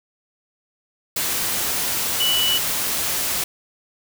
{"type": "tone in noise", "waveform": "sine", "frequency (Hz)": 2960, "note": "F#7", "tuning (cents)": 0, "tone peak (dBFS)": -18, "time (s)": [2.2, 2.58], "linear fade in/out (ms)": 5, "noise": "white", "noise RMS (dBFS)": -23, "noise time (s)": [1.16, 3.44], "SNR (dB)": 2, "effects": []}